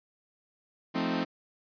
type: chord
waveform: sawtooth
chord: F dominant seventh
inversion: none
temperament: equal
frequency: 174.61 / 220 / 261.6 / 311.1 Hz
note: F3 / A3 / C4 / Eb4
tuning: 0 / 0 / 0 / 0 cents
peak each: -31 / -30 / -27 / -31 dBFS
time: 0.94-1.25 s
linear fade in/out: 20 ms
effects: resampled to 11025 Hz